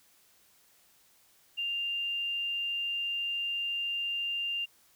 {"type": "tone", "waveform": "sine", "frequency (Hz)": 2794, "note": "F7", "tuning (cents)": 0, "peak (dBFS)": -30, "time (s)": [1.57, 4.66], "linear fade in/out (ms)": 20, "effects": ["white hiss -64 dBFS RMS until 4.95 s"]}